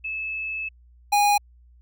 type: tone pair in turn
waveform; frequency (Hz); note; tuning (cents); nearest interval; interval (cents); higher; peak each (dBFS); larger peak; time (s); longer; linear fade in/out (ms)
sine / square; 2607 / 821.2; E7 / G#5; -20 / -20; octave + minor sixth; 2000; first; -27 / -17; second; 0.04-0.69 / 1.12-1.38; first; 10
effects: added 60 Hz sine -50 dBFS peak until 1.81 s